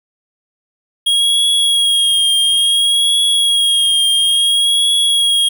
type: tone with vibrato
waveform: square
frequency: 3280 Hz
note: G#7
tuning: 22 cents flat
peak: -11 dBFS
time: 1.06-5.49 s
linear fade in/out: 10 ms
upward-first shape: triangle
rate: 0.58 Hz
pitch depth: 39 cents each way
effects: 8-bit